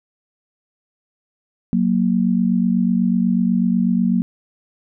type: tone pair together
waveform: sine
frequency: 185 / 233.1 Hz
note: F#3 / A#3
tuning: 0 / 0 cents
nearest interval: major third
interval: 400 cents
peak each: -17 dBFS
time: 1.73-4.22 s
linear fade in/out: 0 ms
effects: none